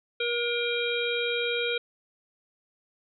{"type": "harmonic tone with a mistuned harmonic", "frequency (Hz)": 476.1, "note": "A#4", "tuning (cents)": 37, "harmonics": [1, 3, 5, 7, 8], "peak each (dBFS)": [-29, -34, -31, -34, -35], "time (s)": [0.2, 1.78], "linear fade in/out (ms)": 5, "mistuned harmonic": 7, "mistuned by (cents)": -59, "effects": []}